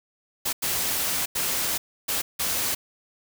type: noise bursts at uneven times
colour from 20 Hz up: white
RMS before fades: -26 dBFS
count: 5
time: 0.45-0.53 / 0.62-1.26 / 1.35-1.78 / 2.08-2.22 / 2.39-2.75 s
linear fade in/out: 10 ms
effects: none